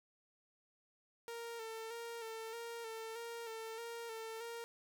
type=tone with vibrato; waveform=sawtooth; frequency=456.6 Hz; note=A#4; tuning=36 cents flat; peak=-40 dBFS; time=1.28-4.64 s; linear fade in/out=0 ms; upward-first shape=square; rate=1.6 Hz; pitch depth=35 cents each way; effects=12-bit